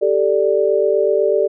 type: chord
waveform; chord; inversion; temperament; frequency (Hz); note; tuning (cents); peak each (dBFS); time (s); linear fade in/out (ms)
sine; G suspended second; none; equal; 392 / 440 / 587.3; G4 / A4 / D5; 0 / 0 / 0; -17; 0.01-1.48; 20
effects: none